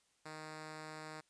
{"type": "tone", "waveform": "5% pulse", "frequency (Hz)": 155.56, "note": "D#3", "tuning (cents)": 0, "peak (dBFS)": -35, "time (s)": [0.25, 1.21], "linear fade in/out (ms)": 10, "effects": ["white hiss -75 dBFS RMS until 1.29 s", "resampled to 22050 Hz"]}